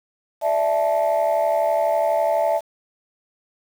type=chord; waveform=sine; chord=D suspended second; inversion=none; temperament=equal with one note detuned; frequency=587.3 / 659.3 / 870.4 Hz; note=D5 / E5 / A5; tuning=0 / 0 / -19 cents; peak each=-21 / -18 / -22 dBFS; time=0.41-2.61 s; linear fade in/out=50 ms; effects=tanh soft clip ceiling -12 dBFS + 7-bit